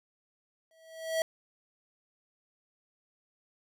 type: tone with exponential growth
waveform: square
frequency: 648 Hz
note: E5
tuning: 30 cents flat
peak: -25 dBFS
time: 0.71-1.22 s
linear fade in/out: 1 ms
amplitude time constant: 110 ms
effects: none